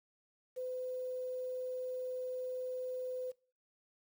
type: tone with quantisation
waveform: sine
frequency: 507 Hz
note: B4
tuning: 45 cents sharp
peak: -37 dBFS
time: 0.56-3.32 s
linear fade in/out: 20 ms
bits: 10
effects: noise-tail reverb RT60 0.4 s tail -21 dB re dry